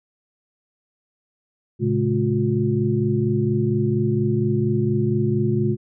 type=tone cluster; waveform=sine; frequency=112.4 / 136.7 / 212.3 / 358 Hz; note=A2 / C#3 / G#3 / F4; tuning=+37 / -24 / +38 / +43 cents; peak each=-23 dBFS; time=1.79-5.77 s; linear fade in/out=50 ms; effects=none